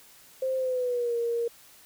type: tone with pitch glide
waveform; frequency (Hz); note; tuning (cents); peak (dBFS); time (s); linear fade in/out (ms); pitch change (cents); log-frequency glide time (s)
sine; 523.3 to 468.9; C5 to A#4; 0 to +10; -25; 0.42-1.48; 5; -190; 0.57-1.16
effects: white hiss -54 dBFS RMS until 1.85 s